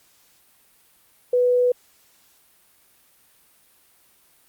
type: tone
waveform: sine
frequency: 493.9 Hz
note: B4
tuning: in tune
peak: -15 dBFS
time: 1.33-1.72 s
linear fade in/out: 5 ms
effects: white hiss -58 dBFS RMS until 4.48 s + Opus 48 kbps